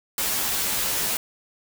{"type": "noise with comb filter", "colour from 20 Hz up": "white", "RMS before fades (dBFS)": -25, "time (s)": [0.18, 1.17], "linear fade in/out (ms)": 2, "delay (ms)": 12, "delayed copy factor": -0.95, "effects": []}